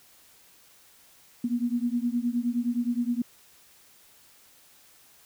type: beating tone pair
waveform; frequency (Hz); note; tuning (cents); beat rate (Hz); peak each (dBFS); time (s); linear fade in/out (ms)
sine; 236.1 / 245.7; A#3 / B3; +22 / -9; 9.6; -27 / -28; 1.44-3.22; 5
effects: white hiss -57 dBFS RMS until 5.25 s